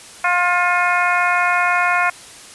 harmonic tone with a mistuned harmonic, 354.4 Hz, F4, 25 cents sharp, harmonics 2 / 3 / 4 / 5 / 6 / 7, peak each -20 / -20 / -19 / -24 / -22 / -24 dBFS, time 0.24-2.1 s, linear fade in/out 5 ms, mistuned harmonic 6, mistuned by +21 cents, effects white hiss -39 dBFS RMS until 2.54 s + resampled to 24000 Hz

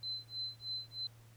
sine tone with tremolo, 4061 Hz, B7, 48 cents sharp, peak -36 dBFS, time 0.03-1.07 s, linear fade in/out 2 ms, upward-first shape sine, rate 3.2 Hz, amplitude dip 100%, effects added 114 Hz sine -57 dBFS peak until 1.36 s + pink hiss -66 dBFS RMS until 1.36 s

